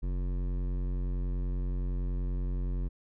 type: tone with hard clipping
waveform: sine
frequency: 45.31 Hz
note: F#1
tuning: 36 cents flat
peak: -31 dBFS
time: 0.02-2.89 s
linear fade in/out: 20 ms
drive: 14 dB
effects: none